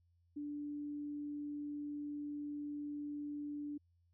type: tone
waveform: sine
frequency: 292.4 Hz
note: D4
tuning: 7 cents flat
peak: -40 dBFS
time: 0.36-3.78 s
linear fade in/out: 10 ms
effects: added 86 Hz sine -70 dBFS peak until 4.13 s